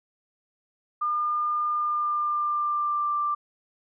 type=tone with pitch glide; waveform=sine; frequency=1207 to 1180.1 Hz; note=D6 to D6; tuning=+47 to +8 cents; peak=-23 dBFS; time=1.01-3.35 s; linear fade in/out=10 ms; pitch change=-39 cents; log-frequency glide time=1.71-3.16 s; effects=none